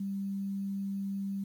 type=tone with quantisation; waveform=sine; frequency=196.9 Hz; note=G3; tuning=8 cents sharp; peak=-32 dBFS; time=0-1.44 s; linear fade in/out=5 ms; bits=10; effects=none